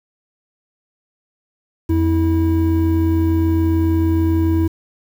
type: tone pair together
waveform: triangle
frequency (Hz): 86 / 324.9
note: F2 / E4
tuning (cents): -26 / -25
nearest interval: octave + major seventh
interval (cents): 2301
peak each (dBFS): -14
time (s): 1.89-4.68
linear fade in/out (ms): 10
effects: 7-bit